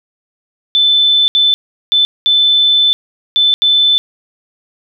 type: tone bursts at uneven times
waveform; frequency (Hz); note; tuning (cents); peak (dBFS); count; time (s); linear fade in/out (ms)
sine; 3520; A7; 0; -7; 6; 0.75-1.28 / 1.35-1.54 / 1.92-2.05 / 2.26-2.93 / 3.36-3.54 / 3.62-3.98; 0
effects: none